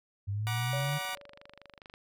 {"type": "exponential sweep", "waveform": "sine", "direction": "up", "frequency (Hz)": [97.6, 150.1], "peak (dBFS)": -30, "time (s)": [0.27, 0.99], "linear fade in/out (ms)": 20}
{"type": "chord", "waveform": "15% pulse", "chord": "Gb augmented", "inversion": "none", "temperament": "equal with one note detuned", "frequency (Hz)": [740, 953.6, 1174.7], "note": ["Gb5", "Bb5", "D6"], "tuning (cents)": [0, 39, 0], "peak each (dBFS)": [-31, -33, -33], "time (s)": [0.47, 1.15], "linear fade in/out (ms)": 0}
{"type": "tone with exponential decay", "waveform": "sine", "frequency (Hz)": 569, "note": "C#5", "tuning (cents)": 45, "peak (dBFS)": -34, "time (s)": [0.73, 1.79], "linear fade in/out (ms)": 2, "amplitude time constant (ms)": 230}
{"type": "click train", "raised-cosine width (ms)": 0.3, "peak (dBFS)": -32, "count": 29, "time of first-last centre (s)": [0.81, 1.939], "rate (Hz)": 24.8}
{"effects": []}